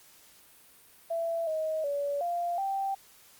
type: tone with pitch steps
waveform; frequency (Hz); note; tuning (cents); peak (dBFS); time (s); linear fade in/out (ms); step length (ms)
sine; 667 / 630 / 570 / 695 / 782; E5 / D#5 / C#5 / F5 / G5; +20 / +21 / +48 / -9 / -4; -28; 1.1-2.95; 10; 370
effects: white hiss -57 dBFS RMS until 3.39 s + Opus 48 kbps